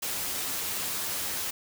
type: noise with comb filter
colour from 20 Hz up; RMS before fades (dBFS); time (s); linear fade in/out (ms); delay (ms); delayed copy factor
white; -32; 0.02-1.51; 10; 11; +0.5
effects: none